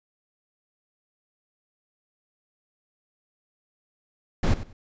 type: noise with echo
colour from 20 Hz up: brown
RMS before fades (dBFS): -20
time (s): 4.43-4.54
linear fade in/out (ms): 5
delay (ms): 95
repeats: 2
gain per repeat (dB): -14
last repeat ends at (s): 4.73
effects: resampled to 16000 Hz